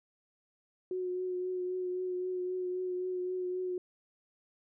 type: tone with vibrato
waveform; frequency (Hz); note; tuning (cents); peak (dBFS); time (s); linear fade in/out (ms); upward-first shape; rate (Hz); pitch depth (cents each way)
sine; 365.3; F#4; -22; -32; 0.91-3.78; 2; triangle; 3.8; 23
effects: none